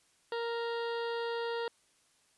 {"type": "harmonic tone with a mistuned harmonic", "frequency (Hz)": 466.2, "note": "A#4", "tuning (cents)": 0, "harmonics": [1, 2, 3, 4, 6, 7, 8, 9, 10], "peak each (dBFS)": [-34, -40, -44, -46, -50, -51, -52, -53, -54], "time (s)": [0.32, 1.68], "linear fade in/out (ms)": 2, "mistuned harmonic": 7, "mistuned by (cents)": 26, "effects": ["white hiss -69 dBFS RMS until 2.37 s", "resampled to 24000 Hz"]}